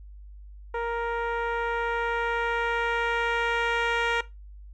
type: tone with low-pass filter sweep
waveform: 10% pulse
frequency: 467.8 Hz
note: A#4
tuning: 6 cents sharp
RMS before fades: -27 dBFS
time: 0.74-4.21 s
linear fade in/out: 5 ms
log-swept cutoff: 1000 to 3300 Hz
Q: 0.71
effects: noise-tail reverb RT60 0.2 s tail -17 dB re dry + added 50 Hz sine -42 dBFS peak until 4.73 s